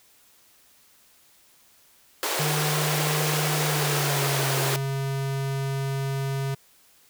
pink high-pass noise, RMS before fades -27 dBFS, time 2.23-4.76 s, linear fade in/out 0 ms, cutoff 320 Hz, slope 48 dB/octave
square tone with pitch glide, 151.3 to 136.36 Hz, D#3 to C#3, -48 to -28 cents, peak -26 dBFS, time 2.39-6.55 s, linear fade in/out 10 ms, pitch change -180 cents, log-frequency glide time 3.62-4.48 s
effects white hiss -58 dBFS RMS until 7.09 s

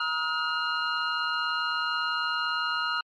sine tone cluster, 947 / 1273 / 1431 / 2833 / 4154 Hz, A#5 / D#6 / F6 / F7 / C8, +27 / +39 / +42 / +24 / -13 cents, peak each -36 / -30 / -29 / -33 / -35 dBFS, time 0-3.01 s, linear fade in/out 5 ms, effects tanh soft clip ceiling -16 dBFS + MP3 48 kbps

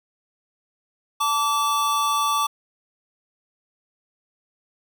square tone pair together, 883.9 / 1156 Hz, A5 / D6, +8 / -28 cents, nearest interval perfect fourth, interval 464 cents, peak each -27 / -21 dBFS, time 1.2-2.47 s, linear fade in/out 10 ms, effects none

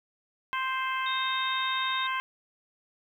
harmonic tone, 523.3 Hz, C5, in tune, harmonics 2 / 3 / 4 / 5 / 6, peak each -30 / -34 / -36 / -38 / -40 dBFS, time 0.53-2.2 s, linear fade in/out 0 ms
sine tone, 3700 Hz, A#7, 14 cents flat, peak -32 dBFS, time 1.06-2.07 s, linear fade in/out 5 ms
effects 10-bit

